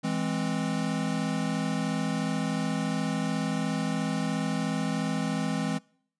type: chord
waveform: square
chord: E augmented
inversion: none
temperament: equal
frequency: 164.81 / 207.7 / 261.6 Hz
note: E3 / G#3 / B#3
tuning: 0 / 0 / 0 cents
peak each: -32 dBFS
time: 0.03-5.79 s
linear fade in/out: 20 ms
effects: noise-tail reverb RT60 0.6 s tail -25 dB re dry + resampled to 22050 Hz